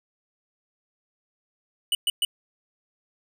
square tone bursts, 2960 Hz, F#7, in tune, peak -21 dBFS, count 3, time 1.92-2.25 s, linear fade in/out 2 ms, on 30 ms, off 120 ms, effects none

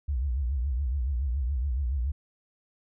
sine tone with vibrato, 65.41 Hz, C2, in tune, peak -25 dBFS, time 0.08-2.12 s, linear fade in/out 10 ms, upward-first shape triangle, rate 7.1 Hz, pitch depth 240 cents each way, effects none

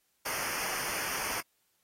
pink noise with comb filter, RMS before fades -35 dBFS, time 0.25-1.41 s, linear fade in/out 10 ms, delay 0.26 ms, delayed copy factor -0.9, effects white hiss -74 dBFS RMS until 1.83 s + AAC 48 kbps

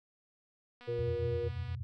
click train, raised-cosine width 0.3 ms, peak -38 dBFS, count 230, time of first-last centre 0.81-1.749 s, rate 244 Hz
harmonic tone, 119.1 Hz, A#2, 38 cents sharp, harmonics 1 / 3 / 4, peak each -39 / -43 / -33 dBFS, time 0.87-1.49 s, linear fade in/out 20 ms
sine chord, E suspended second, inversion none, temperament equal with one note detuned, 82.41 / 90.6 / 123.47 Hz, E2 / F#2 / B2, 0 / -36 / 0 cents, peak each -40 / -39 / -40 dBFS, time 0.99-1.83 s, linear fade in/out 0 ms
effects none

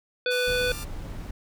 harmonic tone, 496.5 Hz, B4, 9 cents sharp, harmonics 1 / 3 / 5 / 7 / 9, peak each -25 / -28 / -32 / -32 / -36 dBFS, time 0.26-0.72 s, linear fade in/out 2 ms
5% pulse chord, D minor, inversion second, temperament equal with one note detuned, 880 / 1189.7 / 1396.9 Hz, A5 / D6 / F6, 0 / +22 / 0 cents, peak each -33 / -27 / -30 dBFS, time 0.3-0.85 s, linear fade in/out 20 ms
brown noise, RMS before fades -35 dBFS, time 0.47-1.31 s, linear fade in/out 5 ms
effects none

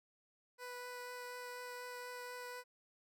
15% pulse tone with vibrato, 493.9 Hz, B4, in tune, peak -39 dBFS, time 0.58-2.64 s, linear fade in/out 50 ms, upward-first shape triangle, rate 4.1 Hz, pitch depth 9 cents each way, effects none

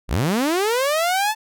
sawtooth linear sweep, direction up, 36.71 to 887 Hz, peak -14 dBFS, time 0.08-1.35 s, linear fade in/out 50 ms, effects none

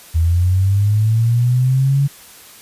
sine linear sweep, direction up, 79.8 to 142 Hz, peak -11 dBFS, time 0.14-2.08 s, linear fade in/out 20 ms, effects white hiss -41 dBFS RMS until 2.61 s + resampled to 32000 Hz

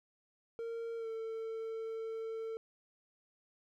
triangle tone with pitch glide, 460.2 to 448.1 Hz, A#4 to A4, -22 to +32 cents, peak -36 dBFS, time 0.59-2.57 s, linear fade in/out 0 ms, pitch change -46 cents, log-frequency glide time 0.97-1.08 s, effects none

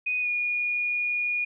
sine tone with pitch glide, 2489 to 2442 Hz, D#7 to D#7, 0 to -33 cents, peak -24 dBFS, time 0.06-1.45 s, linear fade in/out 10 ms, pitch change -33 cents, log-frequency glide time 0.21-0.28 s, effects none

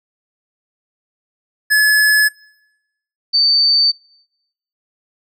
square / sine tone pair in turn, 1709 / 4573 Hz, G#6 / D8, +49 / -47 cents, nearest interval octave + perfect fourth, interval 1704 cents, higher second, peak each -10 dBFS, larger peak neither, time 1.7-2.29 / 3.33-3.92 s, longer neither, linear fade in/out 20 ms, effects noise-tail reverb RT60 0.9 s tail -26 dB re dry

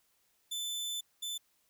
sawtooth tone pair in turn, 3520 / 3520 Hz, A7 / A7, 0 / 0 cents, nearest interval unison, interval 0 cents, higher neither, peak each -32 / -33 dBFS, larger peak first, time 0.51-1.01 / 1.22-1.38 s, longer first, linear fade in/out 10 ms, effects white hiss -73 dBFS RMS until 1.69 s

